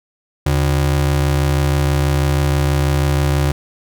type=ring-modulated tone; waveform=square; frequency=110 Hz; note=A2; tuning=in tune; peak=-11 dBFS; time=0.46-3.52 s; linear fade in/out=5 ms; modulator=33.1 Hz; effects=none